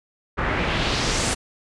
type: noise with low-pass filter sweep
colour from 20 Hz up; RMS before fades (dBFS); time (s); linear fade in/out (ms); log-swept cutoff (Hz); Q
pink; -23; 0.37-1.35; 20; 1500 to 9500; 1.6
effects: resampled to 24000 Hz